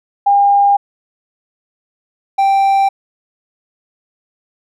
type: tone pair in turn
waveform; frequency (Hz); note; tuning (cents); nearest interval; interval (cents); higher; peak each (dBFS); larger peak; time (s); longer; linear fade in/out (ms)
sine / triangle; 805 / 784.3; G5 / G5; +46 / +1; unison; 45; first; -7 / -7; neither; 0.26-0.77 / 2.38-2.89; neither; 10
effects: none